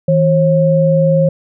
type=tone pair together; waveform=sine; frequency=161.38 / 540 Hz; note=E3 / C#5; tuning=-36 / -45 cents; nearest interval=octave + major sixth; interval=2091 cents; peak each=-11 dBFS; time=0.08-1.29 s; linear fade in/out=5 ms; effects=none